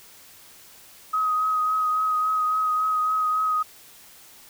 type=tone with vibrato; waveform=sine; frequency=1261 Hz; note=D#6; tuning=23 cents sharp; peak=-20 dBFS; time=1.13-3.63 s; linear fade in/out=10 ms; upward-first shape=triangle; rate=3.6 Hz; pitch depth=22 cents each way; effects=white hiss -49 dBFS RMS until 4.49 s